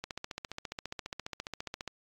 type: click train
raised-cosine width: 0.2 ms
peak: -20 dBFS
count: 28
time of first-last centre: 0.04-1.877 s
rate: 14.7 Hz
effects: AAC 48 kbps